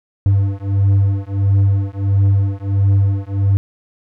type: beating tone pair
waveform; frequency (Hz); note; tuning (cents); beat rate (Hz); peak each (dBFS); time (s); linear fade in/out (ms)
triangle; 98 / 99.5; G2 / G2; 0 / +26; 1.5; -13; 0.26-3.57; 0
effects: none